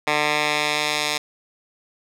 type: tone with band-pass filter sweep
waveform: 10% pulse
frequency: 149.8 Hz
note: D3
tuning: 35 cents sharp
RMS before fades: -22 dBFS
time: 0.07-1.18 s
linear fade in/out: 5 ms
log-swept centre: 2000 to 4400 Hz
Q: 0.88
effects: none